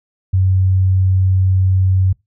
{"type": "tone", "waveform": "sine", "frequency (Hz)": 94, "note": "F#2", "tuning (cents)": 28, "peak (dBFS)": -10, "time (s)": [0.33, 2.13], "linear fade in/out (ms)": 10, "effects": ["noise-tail reverb RT60 0.2 s tail -24 dB re dry"]}